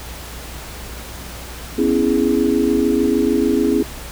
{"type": "chord", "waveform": "sine", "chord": "C# minor seventh", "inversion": "third", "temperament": "equal with one note detuned", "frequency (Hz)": [250.5, 277.2, 329.6, 415.3], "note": ["B3", "C#4", "E4", "G#4"], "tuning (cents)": [25, 0, 0, 0], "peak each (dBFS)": -19, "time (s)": [1.78, 3.83], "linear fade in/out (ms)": 5, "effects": ["added 60 Hz sine -34 dBFS peak until 4.11 s", "pink hiss -34 dBFS RMS until 4.11 s"]}